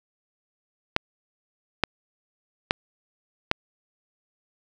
clicks, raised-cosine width 0.3 ms, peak -3 dBFS, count 4, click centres 0.964 / 1.837 / 2.709 / 3.514 s, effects none

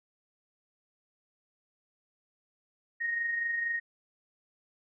sine tone with amplitude modulation, 1864.7 Hz, A#6, in tune, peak -27 dBFS, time 3-3.8 s, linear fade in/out 20 ms, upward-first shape sine, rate 24.3 Hz, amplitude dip 40%, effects none

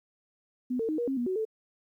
sine tone with pitch steps, 250.9 / 451.6 / 310.9 / 477.3 / 269 / 241.5 / 373.5 / 439.1 Hz, B3 / A4 / D#4 / A#4 / C4 / B3 / F#4 / A4, +28 / +45 / -1 / +41 / +48 / -39 / +16 / -4 cents, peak -27 dBFS, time 0.7-1.452 s, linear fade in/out 10 ms, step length 94 ms, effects 11-bit

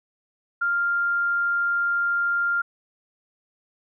sine tone, 1396.9 Hz, F6, in tune, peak -20 dBFS, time 0.61-2.62 s, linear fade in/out 10 ms, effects none

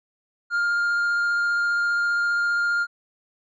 triangle tone with vibrato, 1406 Hz, F6, 11 cents sharp, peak -18 dBFS, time 0.5-2.87 s, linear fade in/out 50 ms, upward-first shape triangle, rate 15 Hz, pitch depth 8 cents each way, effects resampled to 16000 Hz

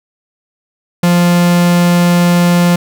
45% pulse tone, 174.61 Hz, F3, in tune, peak -7 dBFS, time 1.03-2.76 s, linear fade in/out 5 ms, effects none

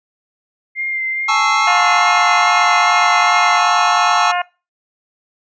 sine tone with vibrato, 2100 Hz, C7, 6 cents sharp, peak -18 dBFS, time 0.75-3.6 s, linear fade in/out 50 ms, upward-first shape sine, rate 2.4 Hz, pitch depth 19 cents each way
square chord, A major seventh, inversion third, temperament equal, 830.6 / 880 / 1108.7 / 1318.5 Hz, G#5 / A5 / C#6 / E6, 0 / 0 / 0 / 0 cents, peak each -22 / -20 / -19 / -18 dBFS, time 1.28-4.32 s, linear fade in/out 10 ms
harmonic tone, 355.3 Hz, F4, 30 cents sharp, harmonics 2 / 3 / 4 / 5 / 6 / 7 / 8, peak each -18 / -22 / -24 / -26 / -28 / -29 / -30 dBFS, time 1.67-4.42 s, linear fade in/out 5 ms
effects noise-tail reverb RT60 0.3 s tail -23 dB re dry + resampled to 16000 Hz

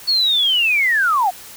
sine linear sweep, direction down, 4435 to 689 Hz, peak -13 dBFS, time 0.07-1.31 s, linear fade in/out 20 ms, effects white hiss -38 dBFS RMS until 1.56 s

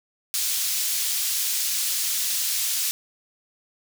pink high-pass noise, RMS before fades -25 dBFS, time 0.34-2.91 s, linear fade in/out 0 ms, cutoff 4500 Hz, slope 12 dB/octave, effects none

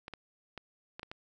clicks, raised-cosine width 0.3 ms, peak -26 dBFS, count 6, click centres 0.081 / 0.137 / 0.577 / 0.995 / 1.031 / 1.115 s, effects none

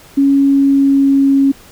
sine tone with pitch glide, 277.2 to 274.3 Hz, C#4 to C#4, 0 to -18 cents, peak -7 dBFS, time 0.17-1.52 s, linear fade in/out 10 ms, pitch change -18 cents, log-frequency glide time 0.34-1.4 s, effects pink hiss -41 dBFS RMS until 1.71 s

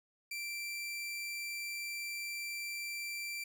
sawtooth tone, 2349 Hz, D7, in tune, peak -35 dBFS, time 0.31-3.44 s, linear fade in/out 5 ms, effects none

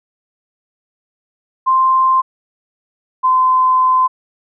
sine tone pair in turn, 1046.5 / 1028.5 Hz, C6 / C6, 0 / -30 cents, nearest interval unison, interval 30 cents, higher first, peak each -9 dBFS, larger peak neither, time 1.66-2.22 / 3.23-4.08 s, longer second, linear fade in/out 20 ms, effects none

